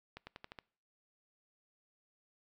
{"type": "accelerating click train", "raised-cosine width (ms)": 0.3, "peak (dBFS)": -30, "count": 6, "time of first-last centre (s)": [0.17, 0.588], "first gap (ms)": 100, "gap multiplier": 0.91, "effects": ["noise-tail reverb RT60 0.5 s tail -24 dB re dry"]}